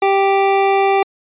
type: tone pair together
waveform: square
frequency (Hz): 392 / 784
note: G4 / G5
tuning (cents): 0 / 0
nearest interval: octave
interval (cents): 1200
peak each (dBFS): -15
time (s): 0.02-1.03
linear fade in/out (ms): 5
effects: resampled to 8000 Hz